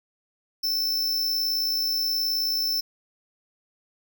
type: tone with amplitude modulation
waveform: square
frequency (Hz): 5320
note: E8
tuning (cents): +15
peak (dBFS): -22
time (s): 0.63-2.81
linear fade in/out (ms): 10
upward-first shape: sine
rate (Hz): 58.8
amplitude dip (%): 30
effects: none